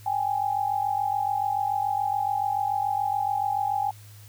sine tone pair together, 790 / 837 Hz, G5 / G#5, +13 / +13 cents, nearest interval minor second, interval 100 cents, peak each -26 dBFS, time 0.06-3.91 s, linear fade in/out 5 ms, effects added 104 Hz sine -45 dBFS peak until 4.28 s + white hiss -53 dBFS RMS until 4.28 s

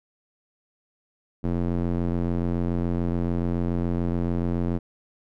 square tone with band-pass filter, 43.5 Hz, F1, 6 cents flat, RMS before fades -25 dBFS, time 1.43-4.79 s, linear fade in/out 20 ms, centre 240 Hz, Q 0.94, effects none

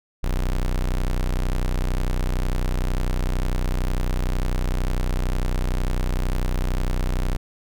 40% pulse tone, 31.04 Hz, B0, 10 cents sharp, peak -19 dBFS, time 0.23-7.37 s, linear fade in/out 10 ms, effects none

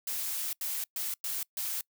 blue noise bursts at uneven times, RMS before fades -34 dBFS, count 5, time 0.07-0.53 / 0.61-0.84 / 0.96-1.14 / 1.24-1.43 / 1.57-1.81 s, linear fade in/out 2 ms, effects noise-tail reverb RT60 0.1 s tail -25 dB re dry

